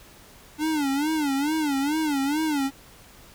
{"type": "tone with vibrato", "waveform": "square", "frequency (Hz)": 293.2, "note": "D4", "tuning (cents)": -3, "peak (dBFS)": -23, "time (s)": [0.58, 2.71], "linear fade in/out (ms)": 50, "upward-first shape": "sine", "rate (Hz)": 2.3, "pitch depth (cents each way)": 140, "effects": ["pink hiss -50 dBFS RMS until 3.34 s"]}